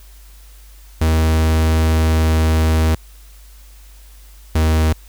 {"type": "tone pair in turn", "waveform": "45% pulse", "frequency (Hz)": [79.6, 79], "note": ["D#2", "D#2"], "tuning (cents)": [40, 27], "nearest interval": "unison", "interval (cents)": 13, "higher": "first", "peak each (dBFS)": -12, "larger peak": "neither", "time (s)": [[1.01, 2.95], [4.55, 4.93]], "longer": "first", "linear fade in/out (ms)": 5, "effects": ["added 50 Hz sine -39 dBFS peak until 5.08 s", "white hiss -49 dBFS RMS until 5.08 s"]}